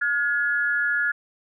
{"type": "tone pair together", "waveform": "sine", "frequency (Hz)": [1430, 1696.4], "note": ["F6", "G#6"], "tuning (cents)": [41, 36], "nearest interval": "minor third", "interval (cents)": 295, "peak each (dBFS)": -23, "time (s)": [0.01, 1.12], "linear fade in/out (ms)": 10, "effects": []}